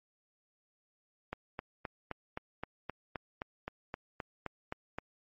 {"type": "click train", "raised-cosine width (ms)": 0.5, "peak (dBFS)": -22, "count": 15, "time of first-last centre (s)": [1.33, 4.985], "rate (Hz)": 3.83, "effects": ["MP3 32 kbps"]}